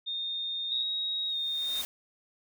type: tone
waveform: sine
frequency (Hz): 3662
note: A#7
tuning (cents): -32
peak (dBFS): -31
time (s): 0.06-0.84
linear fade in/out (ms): 20
type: tone with pitch glide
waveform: sine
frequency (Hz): 3786 to 3672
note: A#7 to A#7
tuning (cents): +26 to -27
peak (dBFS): -29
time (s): 0.71-1.82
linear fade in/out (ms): 10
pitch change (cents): -53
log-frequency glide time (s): 1.29-1.36
type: noise with exponential growth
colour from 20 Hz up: white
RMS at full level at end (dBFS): -36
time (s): 1.16-1.85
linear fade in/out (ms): 0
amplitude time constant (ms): 150
effects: none